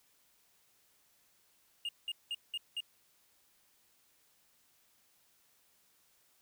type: tone bursts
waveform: triangle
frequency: 2837 Hz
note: F7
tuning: 27 cents sharp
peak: -33 dBFS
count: 5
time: 1.85-2.805 s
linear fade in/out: 2 ms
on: 39 ms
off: 190 ms
effects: white hiss -70 dBFS RMS until 6.41 s